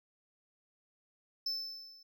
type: tone with level ramp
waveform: triangle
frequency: 5274 Hz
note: E8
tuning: in tune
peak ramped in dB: -30 to -55 dBFS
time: 1.46-2.03 s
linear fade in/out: 5 ms
effects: none